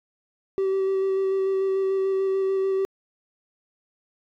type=tone with vibrato; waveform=triangle; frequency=385.1 Hz; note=G4; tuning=31 cents flat; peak=-18 dBFS; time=0.58-2.85 s; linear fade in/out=0 ms; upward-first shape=square; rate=6.8 Hz; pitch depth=10 cents each way; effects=tanh soft clip ceiling -14 dBFS